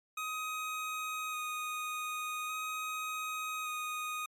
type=tone with vibrato; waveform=25% pulse; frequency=1249 Hz; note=D#6; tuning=6 cents sharp; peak=-32 dBFS; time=0.17-4.26 s; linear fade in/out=5 ms; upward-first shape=square; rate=0.43 Hz; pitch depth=11 cents each way; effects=MP3 96 kbps